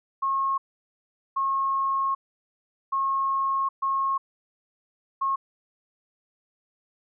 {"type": "tone bursts at uneven times", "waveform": "sine", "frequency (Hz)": 1085, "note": "C#6", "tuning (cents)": -37, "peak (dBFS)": -22, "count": 5, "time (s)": [[0.22, 0.58], [1.36, 2.15], [2.92, 3.69], [3.82, 4.18], [5.21, 5.36]], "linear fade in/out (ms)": 10, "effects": []}